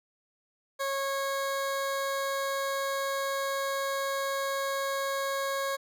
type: tone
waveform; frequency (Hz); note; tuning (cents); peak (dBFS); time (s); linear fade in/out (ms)
20% pulse; 548; C#5; -20; -24; 0.79-5.77; 20
effects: none